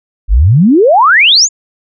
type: exponential sweep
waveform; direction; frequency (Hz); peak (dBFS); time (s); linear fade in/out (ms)
sine; up; 42.63 to 7300; -3; 0.28-1.49; 50
effects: none